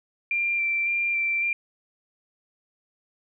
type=tone with vibrato; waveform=sine; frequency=2366 Hz; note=D7; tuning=12 cents sharp; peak=-22 dBFS; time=0.31-1.53 s; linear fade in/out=2 ms; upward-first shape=square; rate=1.8 Hz; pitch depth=13 cents each way; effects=none